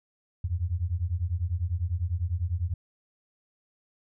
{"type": "beating tone pair", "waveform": "sine", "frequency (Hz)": [82.41, 92.41], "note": ["E2", "F#2"], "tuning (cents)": [0, -2], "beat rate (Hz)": 10, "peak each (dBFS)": [-29, -29], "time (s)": [0.44, 2.74], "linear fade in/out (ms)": 5, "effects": []}